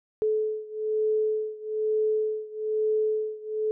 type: beating tone pair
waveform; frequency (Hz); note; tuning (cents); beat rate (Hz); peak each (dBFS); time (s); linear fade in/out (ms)
sine; 431.4 / 432.5; A4 / A4; -34 / -30; 1.1; -26 / -28; 0.22-3.71; 0
effects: none